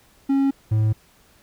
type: tone pair in turn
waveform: triangle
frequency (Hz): 273.7 / 108.62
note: C#4 / A2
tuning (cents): -22 / -22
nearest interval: octave + major third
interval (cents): 1600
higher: first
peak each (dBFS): -14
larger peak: neither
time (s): 0.29-0.51 / 0.71-0.93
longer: neither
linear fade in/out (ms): 10
effects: pink hiss -56 dBFS RMS until 1.42 s